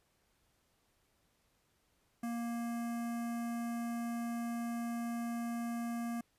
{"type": "tone with notch filter", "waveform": "square", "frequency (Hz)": 234.5, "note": "A#3", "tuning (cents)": 11, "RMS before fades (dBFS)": -38, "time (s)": [2.23, 6.21], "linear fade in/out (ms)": 5, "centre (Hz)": 3800, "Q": 0.74, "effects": ["pink hiss -75 dBFS RMS until 6.38 s", "resampled to 32000 Hz"]}